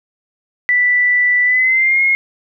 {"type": "tone with pitch glide", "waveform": "sine", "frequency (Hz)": [1974, 2153], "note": ["B6", "C7"], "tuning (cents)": [-1, 49], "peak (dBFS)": -10, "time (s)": [0.69, 2.15], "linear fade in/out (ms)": 0, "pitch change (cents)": 150, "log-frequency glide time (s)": [1.44, 2.02], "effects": []}